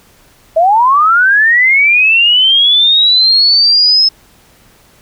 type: linear sweep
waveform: sine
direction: up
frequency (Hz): 622.3 to 5220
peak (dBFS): -5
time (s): 0.56-4.09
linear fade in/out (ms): 10
effects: pink hiss -46 dBFS RMS until 5.01 s